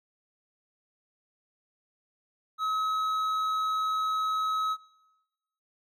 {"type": "tone with hard clipping", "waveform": "sine", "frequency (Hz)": 1281, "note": "E6", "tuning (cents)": -50, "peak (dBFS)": -28, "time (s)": [2.58, 4.77], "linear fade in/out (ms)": 50, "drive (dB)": 6, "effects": ["noise-tail reverb RT60 1.0 s tail -20 dB re dry"]}